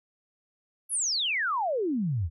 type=exponential sweep; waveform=sine; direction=down; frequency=11540 to 73.42 Hz; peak=-25 dBFS; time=0.89-2.3 s; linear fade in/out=50 ms; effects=none